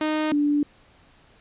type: tone pair in turn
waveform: sawtooth / sine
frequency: 308.5 / 292.1 Hz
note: D#4 / D4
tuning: -15 / -9 cents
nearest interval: minor second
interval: 94 cents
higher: first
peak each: -18 dBFS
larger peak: neither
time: 0.01-0.32 / 0.32-0.63 s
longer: neither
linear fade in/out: 2 ms
effects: pink hiss -56 dBFS RMS until 1.4 s + resampled to 8000 Hz